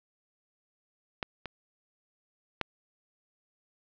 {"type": "clicks", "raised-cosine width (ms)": 0.3, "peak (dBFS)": [-15, -21, -12], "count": 3, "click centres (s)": [1.228, 1.457, 2.613], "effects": ["low-pass 5000 Hz 12 dB/octave"]}